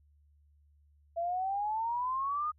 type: exponential sweep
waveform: sine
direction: up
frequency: 667 to 1244.5 Hz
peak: -30 dBFS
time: 1.16-2.52 s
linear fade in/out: 20 ms
effects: added 73 Hz sine -62 dBFS peak until 2.58 s